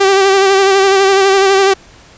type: tone with vibrato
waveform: sawtooth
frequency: 389.4 Hz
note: G4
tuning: 12 cents flat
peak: -3 dBFS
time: 0-1.74 s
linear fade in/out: 10 ms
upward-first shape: sine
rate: 12 Hz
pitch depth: 37 cents each way
effects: pink hiss -41 dBFS RMS until 2.17 s + resampled to 16000 Hz

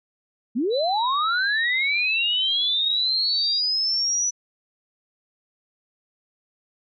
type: linear sweep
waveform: sine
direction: up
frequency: 207.7 to 5960 Hz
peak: -20 dBFS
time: 0.55-4.31 s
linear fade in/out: 20 ms
type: tone with vibrato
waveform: sine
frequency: 3900 Hz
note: B7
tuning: 23 cents flat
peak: -28 dBFS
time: 0.7-3.62 s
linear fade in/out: 50 ms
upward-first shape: sine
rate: 1.7 Hz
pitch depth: 68 cents each way
effects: none

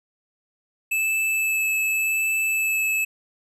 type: tone with vibrato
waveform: square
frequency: 2617 Hz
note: E7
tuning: 13 cents flat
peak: -21 dBFS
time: 0.91-3.05 s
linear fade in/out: 10 ms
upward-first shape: sine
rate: 0.87 Hz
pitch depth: 9 cents each way
effects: none

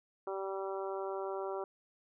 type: harmonic tone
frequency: 193.6 Hz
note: G3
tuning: 21 cents flat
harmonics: 2 / 3 / 4 / 5 / 6 / 7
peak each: -38 / -42 / -44 / -46 / -48 / -49 dBFS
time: 0.27-1.64 s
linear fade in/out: 2 ms
effects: none

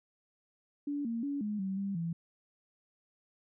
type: tone with pitch steps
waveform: sine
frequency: 287.9 / 230.6 / 283.4 / 209.6 / 191.9 / 197.6 / 167.3 Hz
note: D4 / A#3 / C#4 / G#3 / G3 / G3 / E3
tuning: -34 / -19 / +38 / +16 / -37 / +14 / +26 cents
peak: -32 dBFS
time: 0.87-2.13 s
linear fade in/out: 5 ms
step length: 180 ms
effects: none

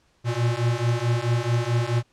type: beating tone pair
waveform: square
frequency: 116.54 / 121.14 Hz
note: A#2 / B2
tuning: 0 / -33 cents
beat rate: 4.6 Hz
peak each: -25 / -24 dBFS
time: 0.24-2.03 s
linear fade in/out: 50 ms
effects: pink hiss -64 dBFS RMS until 2.12 s + low-pass 7000 Hz 12 dB/octave

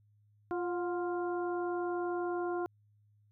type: harmonic tone with a mistuned harmonic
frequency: 349.2 Hz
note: F4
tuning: in tune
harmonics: 1 / 2 / 3 / 4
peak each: -33 / -39 / -43 / -45 dBFS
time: 0.51-2.66 s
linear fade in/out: 0 ms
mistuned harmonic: 2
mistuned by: +46 cents
effects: added 104 Hz sine -64 dBFS peak until 3.31 s

